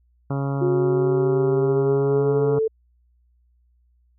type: harmonic tone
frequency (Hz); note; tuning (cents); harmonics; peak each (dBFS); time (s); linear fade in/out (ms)
138.59; C#3; 0; 1 / 2 / 3 / 4 / 5 / 6 / 7 / 8 / 9 / 10; -23 / -29 / -33 / -35 / -37 / -39 / -40 / -41 / -42 / -43; 0.3-2.59; 5
type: exponential sweep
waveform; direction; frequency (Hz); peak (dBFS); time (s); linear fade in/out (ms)
sine; up; 359.1 to 444; -18; 0.61-2.68; 10
effects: added 60 Hz sine -58 dBFS peak until 4.18 s